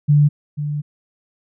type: tone pair in turn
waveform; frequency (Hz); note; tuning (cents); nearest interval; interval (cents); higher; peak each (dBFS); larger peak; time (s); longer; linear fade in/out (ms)
sine; 146.83 / 147.59; D3 / D3; 0 / +9; unison; 9; second; -9 / -20; first; 0.08-0.29 / 0.57-0.82; second; 20
effects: none